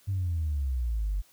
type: exponential sweep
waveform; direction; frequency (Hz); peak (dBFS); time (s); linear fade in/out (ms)
sine; down; 100.7 to 46.25; -25; 0.07-1.22; 20
effects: tanh soft clip ceiling -22 dBFS + white hiss -61 dBFS RMS until 1.32 s